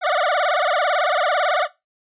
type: tone with vibrato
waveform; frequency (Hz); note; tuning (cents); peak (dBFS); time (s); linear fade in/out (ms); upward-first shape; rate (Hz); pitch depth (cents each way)
25% pulse; 660; E5; +2; -13; 0.01-1.68; 50; sine; 18; 230
effects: noise-tail reverb RT60 0.2 s tail -17 dB re dry + resampled to 8000 Hz